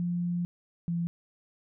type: tone pair in turn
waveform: sine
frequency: 174.61 / 170.42 Hz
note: F3 / F3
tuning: 0 / -42 cents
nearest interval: unison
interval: 42 cents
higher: first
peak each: -27 dBFS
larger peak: neither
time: 0-0.45 / 0.88-1.07 s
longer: first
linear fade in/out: 0 ms
effects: none